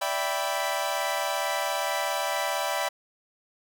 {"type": "chord", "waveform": "sawtooth", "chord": "E minor seventh", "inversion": "third", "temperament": "equal with one note detuned", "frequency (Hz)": [581.9, 659.3, 784, 987.8], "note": ["D5", "E5", "G5", "B5"], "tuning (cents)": [-16, 0, 0, 0], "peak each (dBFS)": -28, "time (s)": [0.01, 2.89], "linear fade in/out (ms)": 10, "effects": []}